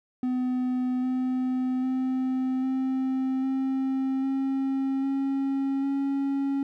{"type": "tone with pitch steps", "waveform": "triangle", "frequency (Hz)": [252.4, 255.6, 258.9, 262.2, 265.6, 269, 272.4, 275.9], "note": ["B3", "C4", "C4", "C4", "C4", "C4", "C#4", "C#4"], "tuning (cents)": [38, -40, -18, 4, 26, 48, -30, -8], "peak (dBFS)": -22, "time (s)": [0.23, 6.63], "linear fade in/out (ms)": 2, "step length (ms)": 800, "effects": []}